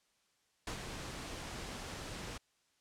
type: noise with ADSR envelope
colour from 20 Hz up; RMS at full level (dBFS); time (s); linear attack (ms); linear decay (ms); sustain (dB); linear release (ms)
pink; -39; 0.67-2.38; 3; 89; -5; 9
effects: white hiss -75 dBFS RMS until 2.8 s + low-pass 8000 Hz 12 dB/octave